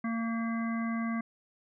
harmonic tone with a mistuned harmonic, 228.7 Hz, A#3, 33 cents flat, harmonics 1 / 3 / 5 / 7 / 9, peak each -30 / -43 / -40 / -45 / -43 dBFS, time 0.04-1.21 s, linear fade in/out 5 ms, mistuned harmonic 9, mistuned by -17 cents, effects none

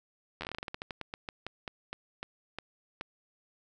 slowing click train, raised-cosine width 0.3 ms, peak -21 dBFS, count 23, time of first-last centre 0.41-3.011 s, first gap 11 ms, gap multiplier 1.19, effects none

